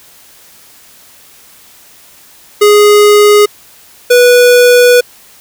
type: tone pair in turn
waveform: square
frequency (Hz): 415.3 / 490.2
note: G#4 / B4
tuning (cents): 0 / -13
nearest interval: minor third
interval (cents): 287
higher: second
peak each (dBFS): -3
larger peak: neither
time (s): 2.61-3.46 / 4.1-5.01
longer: second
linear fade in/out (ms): 10
effects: white hiss -40 dBFS RMS until 5.4 s